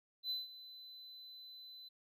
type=tone with ADSR envelope; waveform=triangle; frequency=4020 Hz; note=B7; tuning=30 cents sharp; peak=-34 dBFS; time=0.23-1.89 s; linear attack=71 ms; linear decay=170 ms; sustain=-16 dB; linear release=13 ms; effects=none